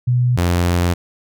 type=tone pair in turn; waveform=sine / sawtooth; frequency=123.47 / 87.51 Hz; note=B2 / F2; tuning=0 / +4 cents; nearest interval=tritone; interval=596 cents; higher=first; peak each=-12 / -10 dBFS; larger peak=second; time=0.07-0.37 / 0.37-0.94 s; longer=second; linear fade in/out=10 ms; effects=none